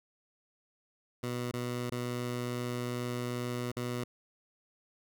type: tone with dropouts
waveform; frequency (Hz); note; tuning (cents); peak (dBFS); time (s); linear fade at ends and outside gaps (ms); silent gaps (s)
15% pulse; 122.4; B2; -15; -27; 1.23-4.04; 5; 1.514-1.536 / 1.9-1.919 / 3.717-3.766
effects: none